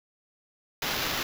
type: noise with sample-and-hold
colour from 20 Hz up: white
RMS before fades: -30 dBFS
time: 0.82-1.23 s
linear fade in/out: 2 ms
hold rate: 8820 Hz
effects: none